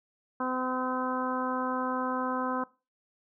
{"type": "harmonic tone", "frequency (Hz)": 255.7, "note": "C4", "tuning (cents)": -40, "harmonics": [1, 2, 3, 4, 5, 6], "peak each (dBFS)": [-33, -36, -38, -33, -36, -41], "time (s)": [0.4, 2.64], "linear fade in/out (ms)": 5, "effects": ["noise-tail reverb RT60 0.3 s tail -21 dB re dry"]}